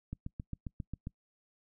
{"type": "click train", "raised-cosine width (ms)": 5, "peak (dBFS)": -26, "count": 8, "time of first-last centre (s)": [0.13, 1.071], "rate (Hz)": 7.44, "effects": ["noise-tail reverb RT60 0.1 s tail -25 dB re dry"]}